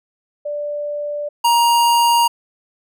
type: tone pair in turn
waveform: sine / square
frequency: 587.3 / 941.8 Hz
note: D5 / A#5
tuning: 0 / +18 cents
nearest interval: minor sixth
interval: 818 cents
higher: second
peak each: -21 / -12 dBFS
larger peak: second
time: 0.45-1.29 / 1.44-2.28 s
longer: neither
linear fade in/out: 10 ms
effects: none